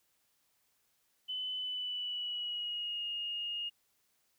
sine tone with pitch glide, 3017 to 2851 Hz, F#7 to F7, +33 to +35 cents, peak -35 dBFS, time 1.28-3.7 s, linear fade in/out 20 ms, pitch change -98 cents, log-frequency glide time 1.55-3.06 s, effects white hiss -75 dBFS RMS until 4.38 s

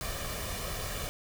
pink noise with comb filter, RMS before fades -36 dBFS, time 0.01-1.09 s, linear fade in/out 0 ms, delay 1.7 ms, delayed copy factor +0.6, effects none

